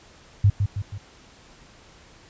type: tone with echo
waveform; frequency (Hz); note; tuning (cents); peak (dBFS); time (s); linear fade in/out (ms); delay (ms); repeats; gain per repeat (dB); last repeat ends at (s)
sine; 100.3; G2; +40; -12; 0.44-0.5; 5; 160; 3; -6; 0.98
effects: pink hiss -51 dBFS RMS until 2.29 s + resampled to 16000 Hz